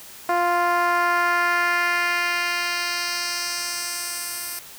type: tone with band-pass filter sweep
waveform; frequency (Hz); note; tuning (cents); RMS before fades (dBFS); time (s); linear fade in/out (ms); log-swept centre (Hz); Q
10% pulse; 349.2; F4; 0; -23; 0.29-4.59; 2; 700 to 12000; 1.2
effects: white hiss -42 dBFS RMS until 4.78 s